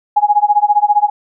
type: tone with tremolo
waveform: sine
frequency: 830.6 Hz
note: G#5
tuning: in tune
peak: -5 dBFS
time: 0.16-1.1 s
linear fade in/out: 10 ms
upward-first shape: sine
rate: 15 Hz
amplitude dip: 95%
effects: none